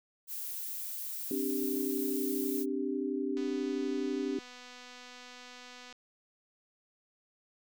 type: noise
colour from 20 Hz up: violet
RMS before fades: -39 dBFS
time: 0.27-2.66 s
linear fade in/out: 50 ms
type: chord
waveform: sine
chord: C suspended second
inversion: none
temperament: equal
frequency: 261.6 / 293.7 / 392 Hz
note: C4 / D4 / G4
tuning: 0 / 0 / 0 cents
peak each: -35 dBFS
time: 1.31-4.39 s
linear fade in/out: 2 ms
type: click train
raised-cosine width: 0.2 ms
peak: -33 dBFS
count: 635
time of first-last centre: 3.37-5.926 s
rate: 248 Hz
effects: none